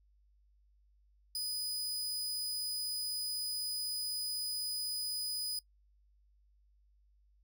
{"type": "tone", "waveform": "sawtooth", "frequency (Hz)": 4978, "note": "D#8", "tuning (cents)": 0, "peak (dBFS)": -32, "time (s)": [1.35, 5.59], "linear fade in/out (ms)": 2, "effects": ["noise-tail reverb RT60 0.1 s tail -22 dB re dry", "added 50 Hz sine -65 dBFS peak until 7.43 s"]}